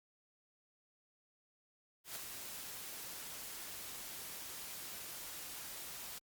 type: noise with ADSR envelope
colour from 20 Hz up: white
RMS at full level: -43 dBFS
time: 2.04-6.19 s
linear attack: 120 ms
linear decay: 6 ms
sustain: -4 dB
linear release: 12 ms
effects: Opus 48 kbps